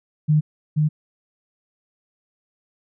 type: tone with echo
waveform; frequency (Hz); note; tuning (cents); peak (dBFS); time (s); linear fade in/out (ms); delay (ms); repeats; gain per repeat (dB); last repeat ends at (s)
sine; 152.3; D#3; -37; -13; 0.28-0.41; 20; 480; 1; -2; 0.89
effects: none